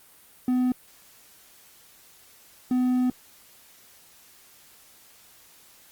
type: tone pair in turn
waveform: triangle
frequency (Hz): 251.6 / 251.6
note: B3 / B3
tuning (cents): +32 / +32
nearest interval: unison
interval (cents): 0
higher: neither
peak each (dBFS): -18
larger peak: neither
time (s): 0.48-0.72 / 2.71-3.1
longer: second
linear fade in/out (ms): 2
effects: white hiss -54 dBFS RMS until 5.91 s + Opus 32 kbps